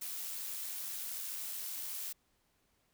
blue noise with amplitude modulation, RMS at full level -40 dBFS, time 0.01-2.13 s, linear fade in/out 10 ms, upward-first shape sine, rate 93.4 Hz, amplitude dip 25%, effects pink hiss -75 dBFS RMS until 2.93 s

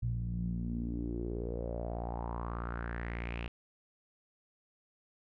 sawtooth tone with low-pass filter sweep, 58.27 Hz, A#1, in tune, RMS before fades -37 dBFS, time 0.02-3.48 s, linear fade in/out 5 ms, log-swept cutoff 120 to 2800 Hz, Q 5.1, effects none

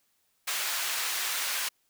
pink high-pass noise, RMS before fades -31 dBFS, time 0.47-1.69 s, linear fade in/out 10 ms, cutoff 1400 Hz, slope 12 dB/octave, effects white hiss -72 dBFS RMS until 1.89 s

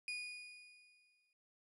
35% pulse tone with exponential decay, 2459 Hz, D#7, 21 cents flat, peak -37 dBFS, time 0.08-1.33 s, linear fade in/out 1 ms, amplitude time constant 270 ms, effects resampled to 24000 Hz

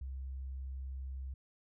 sine tone, 66.1 Hz, C2, 18 cents sharp, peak -39 dBFS, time 0.01-1.34 s, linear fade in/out 5 ms, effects none

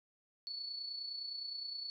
sine tone with amplitude modulation, 4435 Hz, C#8, in tune, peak -38 dBFS, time 0.47-1.9 s, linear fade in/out 0 ms, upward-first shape sine, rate 29.7 Hz, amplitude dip 50%, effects none

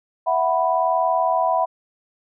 sine chord, E suspended second, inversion none, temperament equal, 659.3 / 740 / 987.8 Hz, E5 / F#5 / B5, 0 / 0 / 0 cents, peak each -21 dBFS, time 0.26-1.66 s, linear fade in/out 20 ms, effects none

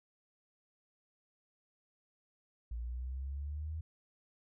sine exponential sweep, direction up, 56.8 to 80.8 Hz, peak -37 dBFS, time 2.71-3.81 s, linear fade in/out 5 ms, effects none

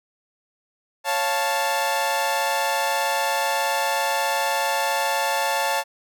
sawtooth chord, Db augmented, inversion none, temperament equal, 554.4 / 698.5 / 880 Hz, Db5 / F5 / A5, 0 / 0 / 0 cents, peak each -23 / -24 / -19 dBFS, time 1.04-5.84 s, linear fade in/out 50 ms, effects none

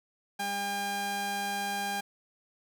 sawtooth tone pair together, 201 / 804 Hz, G3 / G5, +44 / +44 cents, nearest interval 2 octaves, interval 2400 cents, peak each -36 / -27 dBFS, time 0.39-2.01 s, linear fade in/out 10 ms, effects none

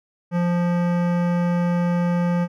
sine tone with hard clipping, 174.61 Hz, F3, in tune, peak -20 dBFS, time 0.31-2.48 s, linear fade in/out 50 ms, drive 17 dB, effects none

